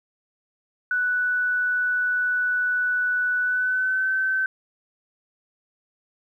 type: tone with pitch glide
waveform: sine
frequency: 1483 to 1536.2 Hz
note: F#6 to G6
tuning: +4 to -35 cents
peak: -20 dBFS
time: 0.91-4.46 s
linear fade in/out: 2 ms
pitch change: +61 cents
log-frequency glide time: 3.4-4.11 s
effects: 10-bit